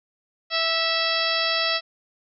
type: harmonic tone with a mistuned harmonic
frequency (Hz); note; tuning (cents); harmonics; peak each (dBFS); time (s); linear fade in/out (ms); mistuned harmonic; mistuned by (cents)
659; E5; -1; 1 / 2 / 3 / 4 / 5 / 6 / 7 / 8; -29 / -29 / -29 / -29 / -29 / -29 / -29 / -29; 0.5-1.81; 50; 3; -20
effects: none